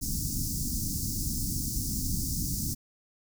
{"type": "band-stop noise", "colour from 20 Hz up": "pink", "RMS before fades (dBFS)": -31, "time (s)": [0.01, 2.75], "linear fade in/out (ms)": 20, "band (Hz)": [290, 5000], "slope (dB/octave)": 48, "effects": []}